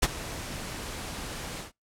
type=noise with ADSR envelope; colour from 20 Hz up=pink; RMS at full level=-20 dBFS; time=0.02-1.72 s; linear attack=12 ms; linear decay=35 ms; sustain=-17 dB; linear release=130 ms; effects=noise-tail reverb RT60 0.2 s tail -26 dB re dry + low-pass 11000 Hz 12 dB/octave